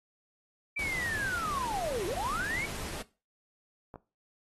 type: linear two-way sweep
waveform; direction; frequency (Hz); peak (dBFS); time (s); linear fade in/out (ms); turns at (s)
sine; down then up; 2349 to 331.9 to 2301; -31; 0.76-2.66; 10; 2.06
type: noise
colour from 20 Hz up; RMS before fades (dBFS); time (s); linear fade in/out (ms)
pink; -40; 0.79-3.02; 2
type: clicks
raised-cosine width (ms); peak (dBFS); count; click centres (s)
1; -30; 2; 3.941 / 3.958
effects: noise-tail reverb RT60 0.3 s tail -18 dB re dry + AAC 32 kbps